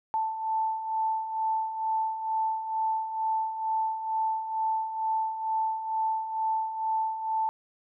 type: beating tone pair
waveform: sine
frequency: 881 / 883.2 Hz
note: A5 / A5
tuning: +2 / +6 cents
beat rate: 2.2 Hz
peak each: -34 / -27 dBFS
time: 0.14-7.49 s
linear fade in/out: 0 ms
effects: none